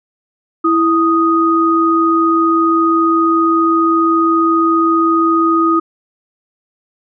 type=tone pair together; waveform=sine; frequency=329.6 / 1244.4 Hz; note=E4 / D#6; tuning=0 / 0 cents; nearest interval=octave + major seventh; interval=2300 cents; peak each=-12 dBFS; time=0.64-5.8 s; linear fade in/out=10 ms; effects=none